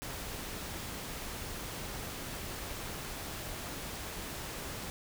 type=noise; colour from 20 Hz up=pink; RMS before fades=-41 dBFS; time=0.02-4.9 s; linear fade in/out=0 ms; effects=none